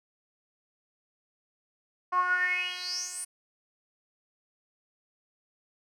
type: tone with band-pass filter sweep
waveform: 10% pulse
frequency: 361.7 Hz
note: F#4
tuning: 39 cents flat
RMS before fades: -30 dBFS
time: 2.12-3.25 s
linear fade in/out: 10 ms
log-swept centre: 950 to 9700 Hz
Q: 9.7
effects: none